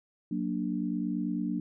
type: chord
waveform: sine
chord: Gb augmented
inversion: none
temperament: equal with one note detuned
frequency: 184.25 / 233.1 / 293.7 Hz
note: Gb3 / Bb3 / D4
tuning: -7 / 0 / 0 cents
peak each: -33 dBFS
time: 0.31-1.6 s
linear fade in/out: 5 ms
effects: none